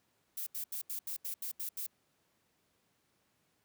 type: noise bursts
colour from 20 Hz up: violet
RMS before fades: -39 dBFS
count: 9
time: 0.37-1.866 s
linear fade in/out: 5 ms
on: 96 ms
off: 79 ms
effects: pink hiss -75 dBFS RMS until 3.64 s + high-pass 100 Hz 12 dB/octave